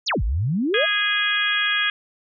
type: exponential two-way sweep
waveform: sine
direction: down then up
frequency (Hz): 7459 to 46.89 to 692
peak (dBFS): -19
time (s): 0.06-0.86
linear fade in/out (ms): 20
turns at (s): 0.23
type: harmonic tone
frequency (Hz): 413.2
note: G#4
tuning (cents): -9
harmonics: 3 / 4 / 5 / 6 / 7 / 8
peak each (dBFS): -30 / -22 / -29 / -26 / -32 / -24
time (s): 0.74-1.9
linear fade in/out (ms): 2
effects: none